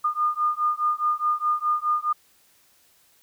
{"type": "beating tone pair", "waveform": "sine", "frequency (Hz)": [1214, 1218.8], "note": ["D#6", "D#6"], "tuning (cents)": [-43, -36], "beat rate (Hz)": 4.8, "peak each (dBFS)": -24, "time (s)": [0.04, 2.13], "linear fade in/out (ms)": 10, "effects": ["white hiss -60 dBFS RMS until 3.22 s"]}